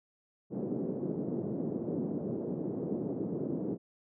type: band-pass noise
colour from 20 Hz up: white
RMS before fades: -35 dBFS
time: 0.5-3.78 s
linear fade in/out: 50 ms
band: 150 to 400 Hz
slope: 24 dB/octave
effects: none